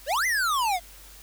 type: exponential two-way sweep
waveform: square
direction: up then down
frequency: 494.4 to 2093 to 673 Hz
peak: -23 dBFS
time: 0.06-0.8 s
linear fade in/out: 50 ms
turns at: 0.26 s
effects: added 48 Hz sine -49 dBFS peak until 1.22 s + white hiss -49 dBFS RMS until 1.22 s